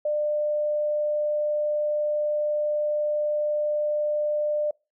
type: tone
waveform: sine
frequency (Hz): 598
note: D5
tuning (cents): +31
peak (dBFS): -22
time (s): 0.05-4.71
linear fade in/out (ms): 5
effects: noise-tail reverb RT60 0.3 s tail -26 dB re dry